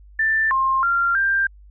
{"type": "tone with pitch steps", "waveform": "sine", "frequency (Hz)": [1773, 1062, 1384, 1585], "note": ["A6", "C6", "F6", "G6"], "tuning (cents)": [13, 25, -16, 19], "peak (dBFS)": -16, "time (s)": [0.19, 1.47], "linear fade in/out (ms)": 5, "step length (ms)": 320, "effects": ["added 50 Hz sine -43 dBFS peak until 1.7 s"]}